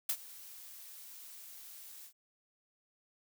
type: noise with ADSR envelope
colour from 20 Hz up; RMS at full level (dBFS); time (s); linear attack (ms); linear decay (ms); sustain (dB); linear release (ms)
blue; -31; 0.09-2.13; 5; 63; -20; 83
effects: none